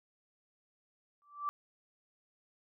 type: tone with exponential growth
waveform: sine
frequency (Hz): 1166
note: D6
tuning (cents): -13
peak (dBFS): -29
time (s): 1.22-1.49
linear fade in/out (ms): 0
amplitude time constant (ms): 57
effects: none